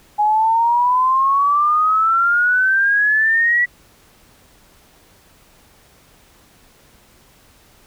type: exponential sweep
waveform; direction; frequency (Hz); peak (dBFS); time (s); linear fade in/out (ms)
sine; up; 830.6 to 1957; -12; 0.18-3.66; 20
effects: pink hiss -51 dBFS RMS until 7.86 s